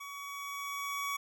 25% pulse tone with level ramp, 1129 Hz, C#6, 31 cents sharp, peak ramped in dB -39 to -29 dBFS, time 0-1.17 s, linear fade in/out 10 ms, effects none

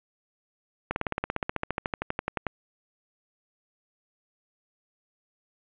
slowing click train, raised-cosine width 0.5 ms, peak -12 dBFS, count 23, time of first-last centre 0.91-2.467 s, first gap 51 ms, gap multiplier 1.03, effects resampled to 8000 Hz + 9-bit

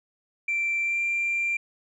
sine tone with pitch glide, 2349 to 2371 Hz, D7 to D7, 0 to +16 cents, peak -22 dBFS, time 0.48-1.57 s, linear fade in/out 5 ms, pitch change +16 cents, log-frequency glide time 0.82-1.01 s, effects tanh soft clip ceiling -20 dBFS

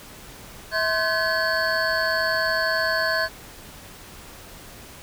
triangle tone cluster, 649 / 1047 / 1535 / 1696 / 4453 Hz, E5 / C6 / G6 / G#6 / C#8, -27 / +1 / -37 / +36 / +7 cents, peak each -24 / -28 / -24 / -24 / -28 dBFS, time 0.71-3.29 s, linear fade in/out 50 ms, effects pink hiss -43 dBFS RMS until 5.02 s

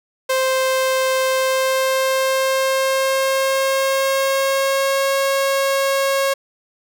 sawtooth tone with pitch glide, 523.3 to 546.2 Hz, C5 to C#5, 0 to -26 cents, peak -12 dBFS, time 0.29-6.34 s, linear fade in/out 10 ms, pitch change +74 cents, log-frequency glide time 1.27-5.14 s, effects none

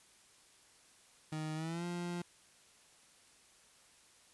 30% pulse tone with pitch glide, 155.56 to 174.61 Hz, D#3 to F3, 0 to 0 cents, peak -35 dBFS, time 1.32-2.22 s, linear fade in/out 5 ms, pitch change +200 cents, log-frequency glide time 1.55-1.85 s, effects white hiss -64 dBFS RMS until 4.33 s + resampled to 24000 Hz

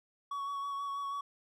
triangle tone with vibrato, 1121 Hz, C#6, 19 cents sharp, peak -33 dBFS, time 0.31-1.21 s, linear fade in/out 5 ms, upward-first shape sine, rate 6.2 Hz, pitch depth 18 cents each way, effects none

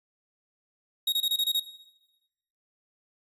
45% pulse tone bursts, 3767 Hz, A#7, 17 cents sharp, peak -23 dBFS, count 7, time 1.07-1.598 s, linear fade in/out 5 ms, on 54 ms, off 25 ms, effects noise-tail reverb RT60 1.0 s tail -17 dB re dry + resampled to 32000 Hz

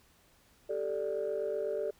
sine chord, G suspended second, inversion none, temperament equal, 392 / 440 / 587.3 Hz, G4 / A4 / D5, 0 / 0 / 0 cents, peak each -36 / -34 / -34 dBFS, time 0.69-1.91 s, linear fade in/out 10 ms, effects tanh soft clip ceiling -25 dBFS + pink hiss -65 dBFS RMS until 1.99 s

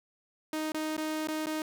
sawtooth tone with dropouts, 311.1 Hz, D#4, in tune, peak -27 dBFS, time 0.53-1.62 s, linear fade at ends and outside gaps 2 ms, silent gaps 0.72-0.744 / 0.967-0.978 / 1.273-1.284 / 1.459-1.467 s, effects none

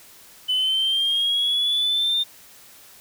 sine linear sweep, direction up, 3000 to 3630 Hz, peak -17 dBFS, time 0.48-2.24 s, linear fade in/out 20 ms, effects tanh soft clip ceiling -16 dBFS + white hiss -48 dBFS RMS until 3 s

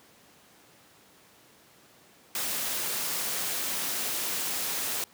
white noise, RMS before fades -31 dBFS, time 2.35-5.04 s, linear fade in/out 2 ms, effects pink hiss -57 dBFS RMS until 5.13 s + high-pass 150 Hz 12 dB/octave

